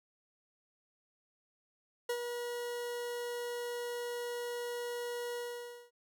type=tone with ADSR envelope; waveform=40% pulse; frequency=481.1 Hz; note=B4; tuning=45 cents flat; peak=-30 dBFS; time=2.09-5.91 s; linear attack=6 ms; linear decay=71 ms; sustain=-6 dB; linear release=550 ms; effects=none

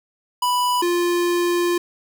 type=tone pair in turn; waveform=square; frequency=987.8 / 349.2 Hz; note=B5 / F4; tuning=0 / 0 cents; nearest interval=octave + tritone; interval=1800 cents; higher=first; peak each=-18 dBFS; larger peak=neither; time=0.42-0.82 / 0.82-1.78 s; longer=second; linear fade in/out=5 ms; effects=none

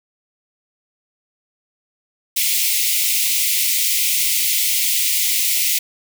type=high-pass noise; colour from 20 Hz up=white; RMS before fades=-18 dBFS; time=2.36-5.79 s; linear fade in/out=10 ms; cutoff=2000 Hz; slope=96 dB/octave; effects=none

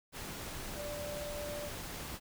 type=tone in noise; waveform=sine; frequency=587.3 Hz; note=D5; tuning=in tune; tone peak=-40 dBFS; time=0.75-1.71 s; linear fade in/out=50 ms; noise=pink; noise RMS=-43 dBFS; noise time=0.12-2.2 s; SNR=0 dB; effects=none

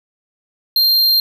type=tone; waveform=square; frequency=4186 Hz; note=C8; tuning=in tune; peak=-11 dBFS; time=0.76-1.2 s; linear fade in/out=2 ms; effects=none

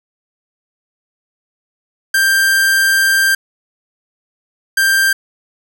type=tone pair in turn; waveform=45% pulse; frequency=1581 / 1581 Hz; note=G6 / G6; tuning=+14 / +14 cents; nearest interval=unison; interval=0 cents; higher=neither; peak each=-10 dBFS; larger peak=neither; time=2.14-3.35 / 4.77-5.13 s; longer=first; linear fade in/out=5 ms; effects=none

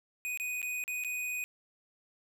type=tone with dropouts; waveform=square; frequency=2489 Hz; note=D#7; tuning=in tune; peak=-34 dBFS; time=0.25-1.44 s; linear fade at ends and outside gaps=0 ms; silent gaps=0.374-0.399 / 0.617-0.628 / 0.839-0.879 / 1.038-1.047 s; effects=none

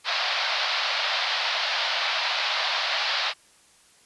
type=band-pass noise; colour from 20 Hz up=white; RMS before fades=-26 dBFS; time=0.04-3.34 s; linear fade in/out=50 ms; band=590 to 4700 Hz; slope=48 dB/octave; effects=white hiss -57 dBFS RMS until 4.05 s + resampled to 24000 Hz

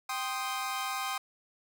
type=chord; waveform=sawtooth; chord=C minor; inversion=second; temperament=equal; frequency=784 / 1046.5 / 1244.5 Hz; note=G5 / C6 / Eb6; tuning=0 / 0 / 0 cents; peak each=-33 dBFS; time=0.09-1.18 s; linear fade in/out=5 ms; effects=none

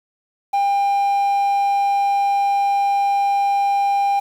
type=tone; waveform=triangle; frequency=800 Hz; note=G5; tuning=35 cents sharp; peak=-13 dBFS; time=0.53-4.2 s; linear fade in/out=10 ms; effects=7-bit

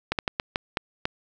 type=slowing click train; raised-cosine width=0.3 ms; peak=-8 dBFS; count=7; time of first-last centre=0.12-1.054 s; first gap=68 ms; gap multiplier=1.33; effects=none

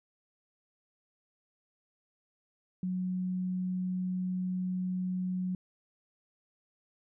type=tone; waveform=sine; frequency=183.5 Hz; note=F#3; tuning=14 cents flat; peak=-30 dBFS; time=2.83-5.55 s; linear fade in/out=2 ms; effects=none

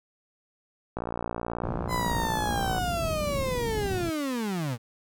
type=click train; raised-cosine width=1 ms; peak=-17 dBFS; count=107; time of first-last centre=0.97-2.782 s; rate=58.5 Hz
type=low-pass noise; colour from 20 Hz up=white; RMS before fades=-33 dBFS; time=1.63-4.1 s; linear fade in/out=5 ms; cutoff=170 Hz; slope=12 dB/octave
type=linear sweep; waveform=35% pulse; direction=down; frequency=1021 to 110.2 Hz; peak=-26 dBFS; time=1.88-4.78 s; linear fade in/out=50 ms
effects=none

